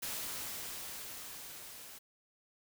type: noise with level ramp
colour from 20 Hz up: white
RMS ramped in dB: -39 to -51 dBFS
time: 0.02-1.99 s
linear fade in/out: 10 ms
effects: none